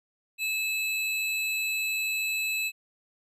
square tone pair together, 2601 / 4004 Hz, E7 / B7, -24 / +23 cents, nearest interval perfect fifth, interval 747 cents, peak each -28 / -37 dBFS, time 0.38-2.72 s, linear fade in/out 50 ms, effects resampled to 32000 Hz

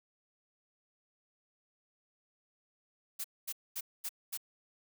blue noise bursts, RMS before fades -38 dBFS, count 5, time 3.19-4.375 s, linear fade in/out 10 ms, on 53 ms, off 230 ms, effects none

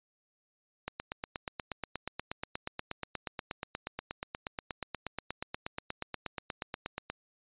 click train, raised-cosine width 0.3 ms, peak -19 dBFS, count 53, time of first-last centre 0.88-7.1 s, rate 8.36 Hz, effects resampled to 8000 Hz

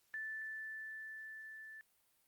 sine tone with level ramp, 1757 Hz, A6, 3 cents flat, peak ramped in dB -40 to -50 dBFS, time 0.14-1.81 s, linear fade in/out 0 ms, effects white hiss -75 dBFS RMS until 2.27 s + Opus 48 kbps

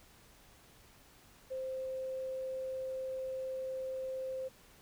triangle tone with tanh clipping, 523 Hz, C5, 1 cent flat, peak -36 dBFS, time 1.5-4.49 s, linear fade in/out 20 ms, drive 3 dB, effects pink hiss -61 dBFS RMS until 4.81 s

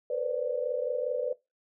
sine tone cluster, 462.1 / 499.3 / 524 / 585 Hz, A#4 / B4 / C5 / D5, -15 / +19 / +2 / -7 cents, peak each -38 / -30 / -37 / -32 dBFS, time 0.1-1.33 s, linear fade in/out 5 ms, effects noise-tail reverb RT60 0.2 s tail -19 dB re dry

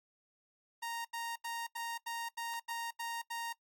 sawtooth tone bursts, 930 Hz, A#5, 4 cents flat, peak -34 dBFS, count 9, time 0.82-3.53 s, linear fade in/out 10 ms, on 230 ms, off 80 ms, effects noise-tail reverb RT60 0.1 s tail -21 dB re dry + AAC 64 kbps

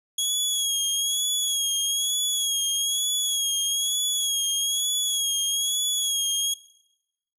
20% pulse tone with vibrato, 3322 Hz, G#7, in tune, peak -17 dBFS, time 0.18-6.54 s, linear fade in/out 5 ms, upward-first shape sine, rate 1.1 Hz, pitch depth 46 cents each way, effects noise-tail reverb RT60 0.9 s tail -21 dB re dry

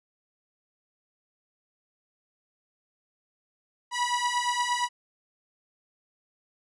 sawtooth beating tone pair, 970 / 978.6 Hz, B5 / B5, -31 / -16 cents, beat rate 8.6 Hz, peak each -25 / -24 dBFS, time 3.91-4.89 s, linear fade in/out 50 ms, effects resampled to 22050 Hz

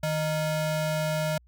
square ring-modulated tone, 387.8 Hz, G4, 19 cents flat, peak -23 dBFS, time 0.03-1.38 s, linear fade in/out 5 ms, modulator 231 Hz, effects added 60 Hz sine -55 dBFS peak until 1.47 s

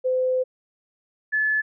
sine tone pair in turn, 512 / 1726.3 Hz, C5 / A6, -38 / -33 cents, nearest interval octave + major sixth, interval 2105 cents, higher second, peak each -19 dBFS, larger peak neither, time 0.04-0.44 / 1.32-1.62 s, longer first, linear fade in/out 20 ms, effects none

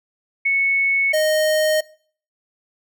sine / square tone pair in turn, 2208 / 619.6 Hz, C#7 / D#5, -7 / -7 cents, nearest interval octave + minor seventh, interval 2200 cents, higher first, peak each -15 / -16 dBFS, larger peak first, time 0.45-1.13 / 1.13-1.81 s, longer neither, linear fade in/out 10 ms, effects noise-tail reverb RT60 0.5 s tail -22 dB re dry

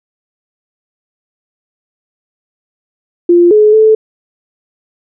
sine tone with pitch steps, 347.6 / 424.9 / 436.5 Hz, F4 / G#4 / A4, -8 / +40 / -14 cents, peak -3 dBFS, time 3.29-3.95 s, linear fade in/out 5 ms, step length 220 ms, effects none

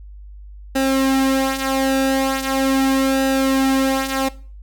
sawtooth tone with flanger, 267.7 Hz, C4, 40 cents sharp, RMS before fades -18 dBFS, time 0.75-4.29 s, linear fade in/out 10 ms, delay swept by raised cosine 0.9 to 4.7 ms, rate 0.4 Hz, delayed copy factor -0.6, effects noise-tail reverb RT60 0.4 s tail -19 dB re dry + added 50 Hz sine -35 dBFS peak until 4.62 s

